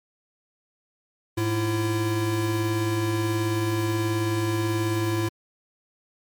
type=tone pair together; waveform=square; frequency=106.34 / 337.6 Hz; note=G#2 / E4; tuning=+41 / +41 cents; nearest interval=octave + minor sixth; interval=2000 cents; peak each=-26 dBFS; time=1.37-5.29 s; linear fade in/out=10 ms; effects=MP3 96 kbps